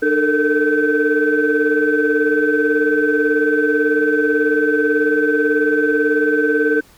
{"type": "tone cluster", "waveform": "sine", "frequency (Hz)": [300.3, 440.7, 458.9, 1538], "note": ["D4", "A4", "A#4", "G6"], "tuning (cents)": [39, 3, -27, -33], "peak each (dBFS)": -18, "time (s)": [0.02, 6.81], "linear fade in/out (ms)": 10, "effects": ["tanh soft clip ceiling -4 dBFS", "pink hiss -49 dBFS RMS until 6.97 s"]}